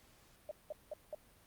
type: tone bursts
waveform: sine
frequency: 607 Hz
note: D#5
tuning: 43 cents flat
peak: -39 dBFS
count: 4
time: 0.49-1.148 s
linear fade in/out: 2 ms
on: 22 ms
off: 190 ms
effects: pink hiss -65 dBFS RMS until 1.46 s + Opus 48 kbps